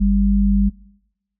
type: tone pair together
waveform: sine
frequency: 49.88 / 199.5 Hz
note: G1 / G3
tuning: +31 / +31 cents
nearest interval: 2 octaves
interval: 2400 cents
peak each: -15 dBFS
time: 0-0.7 s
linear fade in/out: 20 ms
effects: noise-tail reverb RT60 0.9 s tail -23 dB re dry